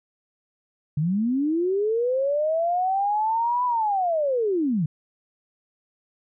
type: linear two-way sweep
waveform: sine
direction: up then down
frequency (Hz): 140.9 to 1000 to 140.9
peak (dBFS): -20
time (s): 0.97-4.86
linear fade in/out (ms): 5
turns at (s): 3.65
effects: none